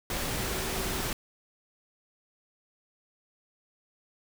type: tone in noise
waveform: sine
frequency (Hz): 381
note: G4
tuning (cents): -49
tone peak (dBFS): -40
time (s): 0.38-1.06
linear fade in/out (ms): 2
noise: pink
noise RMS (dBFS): -32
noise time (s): 0.1-1.13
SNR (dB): -11
effects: none